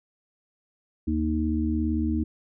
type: harmonic tone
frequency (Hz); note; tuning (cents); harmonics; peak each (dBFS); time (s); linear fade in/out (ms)
77.78; D#2; 0; 1 / 3 / 4; -27 / -27 / -27; 1.07-2.24; 10
effects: none

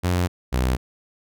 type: tone pair in turn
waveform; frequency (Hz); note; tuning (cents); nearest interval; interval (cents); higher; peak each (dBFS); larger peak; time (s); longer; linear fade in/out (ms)
sawtooth; 89.4 / 63.22; F2 / B1; +41 / +41; tritone; 600; first; -15; neither; 0.03-0.28 / 0.52-0.77; neither; 20
effects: none

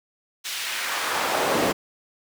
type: noise with high-pass filter sweep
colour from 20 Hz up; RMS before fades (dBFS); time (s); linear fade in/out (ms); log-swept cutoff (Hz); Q
brown; -25; 0.44-1.73; 20; 3500 to 340; 0.99
effects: none

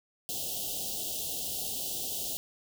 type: band-stop noise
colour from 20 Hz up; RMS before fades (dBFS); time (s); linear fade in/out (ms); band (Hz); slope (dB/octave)
white; -35; 0.29-2.37; 0; 810 to 2800; 96
effects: none

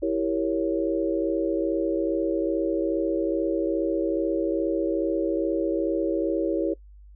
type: chord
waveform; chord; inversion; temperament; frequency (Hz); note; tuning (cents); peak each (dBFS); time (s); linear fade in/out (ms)
sine; E diminished seventh; none; equal; 329.6 / 392 / 466.2 / 554.4; E4 / G4 / Bb4 / Db5; 0 / 0 / 0 / 0; -25 / -29 / -30 / -28; 0.02-6.74; 10
effects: noise-tail reverb RT60 0.1 s tail -21 dB re dry + added 50 Hz sine -45 dBFS peak until 7.15 s

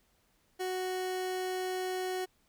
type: tone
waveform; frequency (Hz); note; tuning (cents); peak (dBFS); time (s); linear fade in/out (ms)
30% pulse; 370; F#4; 0; -30; 0.59-2.26; 20
effects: pink hiss -71 dBFS RMS until 2.48 s

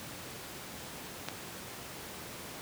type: click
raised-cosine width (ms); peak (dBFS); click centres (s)
0.2; -17; 1.286
effects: pink hiss -44 dBFS RMS until 2.61 s + high-pass 100 Hz 12 dB/octave

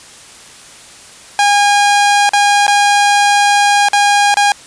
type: tone with dropouts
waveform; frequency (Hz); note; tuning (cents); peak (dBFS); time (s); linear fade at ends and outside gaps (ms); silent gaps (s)
sawtooth; 815; G#5; -33; -4; 1.39-4.52; 1; 2.292-2.334 / 2.667-2.679 / 3.886-3.932 / 4.342-4.37
effects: white hiss -37 dBFS RMS until 4.66 s + resampled to 22050 Hz

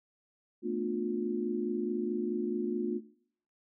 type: chord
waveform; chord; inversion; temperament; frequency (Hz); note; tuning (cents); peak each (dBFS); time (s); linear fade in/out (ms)
sine; B half-diminished seventh; third; just; 222.2 / 246.9 / 296.3 / 355.6; A3 / B3 / D4 / F4; +17 / 0 / +15 / +31; -36 / -38 / -38 / -33; 0.62-3.01; 50
effects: noise-tail reverb RT60 0.6 s tail -19 dB re dry

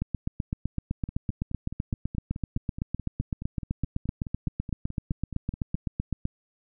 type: two click trains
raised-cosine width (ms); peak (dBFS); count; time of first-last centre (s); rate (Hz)
5; -15 / -23; 50 / 23; 0.02-6.254 / 1.09-5.751; 7.86 / 4.72
effects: none

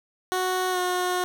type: tone with pitch glide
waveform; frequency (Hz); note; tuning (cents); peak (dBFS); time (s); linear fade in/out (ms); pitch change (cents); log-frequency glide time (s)
15% pulse; 369.2 to 361.8; F#4 to F#4; -4 to -39; -17; 0.32-1.24; 0; -35; 0.71-0.78
effects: none

